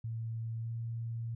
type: tone with pitch glide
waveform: sine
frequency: 113.6 to 115.32 Hz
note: A#2 to A#2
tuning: -44 to -18 cents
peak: -35 dBFS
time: 0.04-1.35 s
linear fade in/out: 5 ms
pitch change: +26 cents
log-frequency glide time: 0.6-0.7 s
effects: none